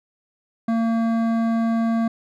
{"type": "tone with hard clipping", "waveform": "sine", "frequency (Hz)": 228, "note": "A#3", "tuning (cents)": -38, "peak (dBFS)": -20, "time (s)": [0.68, 2.08], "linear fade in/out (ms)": 5, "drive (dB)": 12, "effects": []}